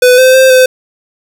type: tone with pitch steps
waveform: square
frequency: 499.1 / 516 / 524 / 513 Hz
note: B4 / C5 / C5 / C5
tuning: +18 / -24 / +2 / -34 cents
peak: -3 dBFS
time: 0.02-0.66 s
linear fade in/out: 5 ms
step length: 160 ms
effects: none